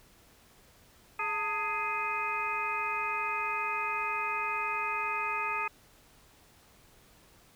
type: harmonic tone with a mistuned harmonic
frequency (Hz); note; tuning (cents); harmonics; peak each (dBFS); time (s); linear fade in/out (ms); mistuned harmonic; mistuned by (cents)
417.3; G#4; +8; 1 / 2 / 3 / 4 / 5 / 6; -45 / -36 / -34 / -43 / -40 / -34; 1.19-5.68; 5; 2; +120
effects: pink hiss -60 dBFS RMS until 7.55 s